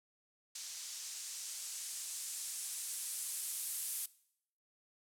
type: noise with low-pass filter sweep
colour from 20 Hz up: violet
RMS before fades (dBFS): -43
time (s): 0.55-4.06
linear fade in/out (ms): 5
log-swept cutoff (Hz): 6000 to 11000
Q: 1.3
effects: noise-tail reverb RT60 0.7 s tail -20 dB re dry